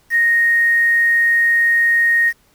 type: tone with quantisation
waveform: sine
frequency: 1863 Hz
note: A#6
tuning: 2 cents flat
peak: -11 dBFS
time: 0.1-2.33 s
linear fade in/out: 50 ms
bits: 6
effects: pink hiss -56 dBFS RMS until 2.54 s